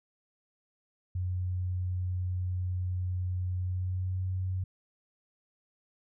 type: tone with pitch glide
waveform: sine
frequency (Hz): 91 to 92.91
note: F#2 to F#2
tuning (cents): -28 to +8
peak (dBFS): -29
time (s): 1.15-4.64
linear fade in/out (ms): 5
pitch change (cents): +36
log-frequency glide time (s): 3.58-4.24
effects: none